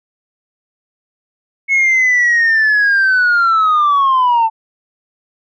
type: linear sweep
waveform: sine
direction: down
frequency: 2196 to 880 Hz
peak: -7 dBFS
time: 1.68-4.5 s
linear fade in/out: 50 ms
effects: tanh soft clip ceiling -7 dBFS